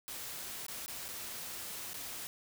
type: noise with dropouts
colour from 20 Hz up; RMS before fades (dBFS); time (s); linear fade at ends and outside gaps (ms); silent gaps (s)
white; -43; 0.08-2.27; 0; 0.665-0.683 / 0.861-0.88 / 1.082-1.087 / 1.933-1.942
effects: none